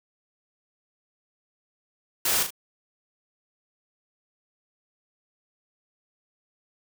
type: noise with echo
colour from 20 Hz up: white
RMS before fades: -24 dBFS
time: 2.25-2.43 s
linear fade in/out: 5 ms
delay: 38 ms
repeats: 2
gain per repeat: -7 dB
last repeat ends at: 2.506 s
effects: none